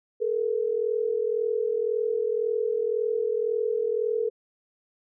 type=tone pair together; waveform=sine; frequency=430.5 / 472.4 Hz; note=A4 / A#4; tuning=-38 / +23 cents; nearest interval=major second; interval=161 cents; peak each=-26 dBFS; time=0.2-4.3 s; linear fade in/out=20 ms; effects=none